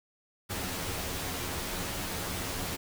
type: noise with comb filter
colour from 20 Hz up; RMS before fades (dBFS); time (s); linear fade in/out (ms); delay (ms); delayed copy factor
pink; -35; 0.49-2.77; 20; 11; +0.65
effects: none